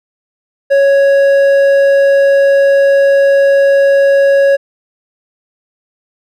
sine tone with hard clipping, 554.4 Hz, C#5, in tune, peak -7 dBFS, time 0.7-4.57 s, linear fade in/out 20 ms, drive 6 dB, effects none

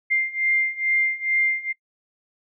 sine beating tone pair, 2100 / 2102.3 Hz, C7 / C7, +6 / +8 cents, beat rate 2.3 Hz, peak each -24 / -22 dBFS, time 0.1-1.73 s, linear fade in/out 20 ms, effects noise-tail reverb RT60 0.1 s tail -22 dB re dry

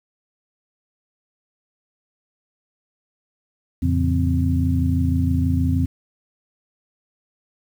sine tone cluster, 85.1 / 111.2 / 138 / 168.8 / 259.1 Hz, F2 / A2 / C#3 / E3 / C4, -44 / +19 / -7 / +41 / -17 cents, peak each -19 / -28 / -26 / -27 / -22 dBFS, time 3.82-5.86 s, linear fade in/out 10 ms, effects 8-bit

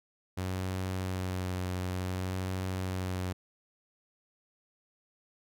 sawtooth tone with vibrato, 92.5 Hz, F#2, in tune, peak -28 dBFS, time 0.37-3.33 s, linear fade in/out 10 ms, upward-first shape sine, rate 0.56 Hz, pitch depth 20 cents each way, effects none

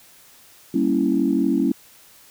sine chord, G diminished seventh, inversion none, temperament equal, 196 / 233.1 / 277.2 / 329.6 Hz, G3 / Bb3 / Db4 / Fb4, 0 / 0 / 0 / 0 cents, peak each -24 / -23 / -20 / -22 dBFS, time 0.74-1.72 s, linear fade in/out 5 ms, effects tanh soft clip ceiling -6 dBFS + white hiss -50 dBFS RMS until 2.3 s

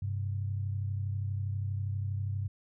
sine tone pair together, 98.2 / 130.61 Hz, G2 / C3, +4 / -3 cents, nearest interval perfect fourth, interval 493 cents, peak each -31 / -39 dBFS, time 0.02-2.48 s, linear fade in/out 5 ms, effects none

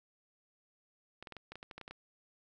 clicks, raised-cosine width 0.3 ms, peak -30 dBFS, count 12, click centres 1.226 / 1.272 / 1.323 / 1.367 / 1.52 / 1.556 / 1.629 / 1.712 / 1.78 / 1.813 / 1.879 / 1.91 s, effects none

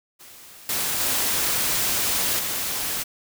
white noise with level steps, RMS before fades -45 / -25 / -23 / -27 dBFS, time 0.19-3.04 s, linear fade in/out 20 ms, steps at 0.69 / 1 / 2.39 s, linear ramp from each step 2 ms, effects none

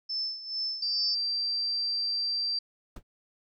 sine tone with tremolo, 5274 Hz, E8, in tune, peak -28 dBFS, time 0.09-1.15 s, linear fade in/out 10 ms, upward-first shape sine, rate 2.3 Hz, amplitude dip 75%
sine tone, 4699 Hz, D8, in tune, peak -27 dBFS, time 0.82-2.59 s, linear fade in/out 5 ms
brown noise with exponential decay, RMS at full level -32 dBFS, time 2.96-3.03 s, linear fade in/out 5 ms, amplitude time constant 15 ms
effects none

